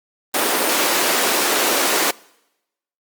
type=high-pass noise; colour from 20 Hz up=pink; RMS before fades=-18 dBFS; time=0.34-2.11 s; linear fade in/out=5 ms; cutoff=300 Hz; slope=24 dB/octave; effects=noise-tail reverb RT60 0.9 s tail -24 dB re dry + Opus 32 kbps